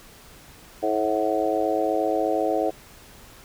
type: harmonic tone with a mistuned harmonic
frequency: 108.3 Hz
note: A2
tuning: 27 cents flat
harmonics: 3 / 4 / 5 / 6 / 7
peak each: -27 / -27 / -27 / -27 / -27 dBFS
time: 0.82-2.71 s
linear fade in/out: 20 ms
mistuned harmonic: 7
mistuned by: -32 cents
effects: pink hiss -48 dBFS RMS until 3.44 s